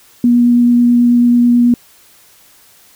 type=tone with vibrato; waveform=sine; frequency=240.8 Hz; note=B3; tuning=44 cents flat; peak=-6 dBFS; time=0.24-1.74 s; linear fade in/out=2 ms; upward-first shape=sine; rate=9.2 Hz; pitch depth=8 cents each way; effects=white hiss -46 dBFS RMS until 2.95 s